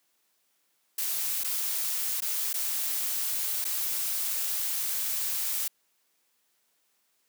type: noise with dropouts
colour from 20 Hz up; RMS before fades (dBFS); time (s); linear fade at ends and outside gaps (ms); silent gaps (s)
blue; -30; 0.98-5.68; 5; 1.436-1.443 / 2.206-2.22 / 2.531-2.539 / 3.644-3.65
effects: white hiss -72 dBFS RMS until 7.28 s + high-pass 200 Hz 12 dB/octave